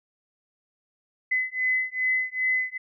sine beating tone pair, 2023 / 2025.5 Hz, B6 / B6, +41 / +43 cents, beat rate 2.5 Hz, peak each -26 dBFS, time 1.31-2.78 s, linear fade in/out 10 ms, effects none

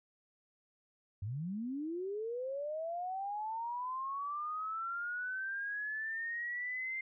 sine linear sweep, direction up, 91 to 2100 Hz, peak -36 dBFS, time 1.22-7.01 s, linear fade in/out 5 ms, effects none

